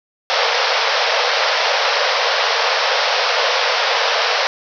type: band-pass noise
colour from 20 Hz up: pink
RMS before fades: -17 dBFS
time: 0.3-4.47 s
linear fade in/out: 0 ms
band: 460 to 5600 Hz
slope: 96 dB/octave
effects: none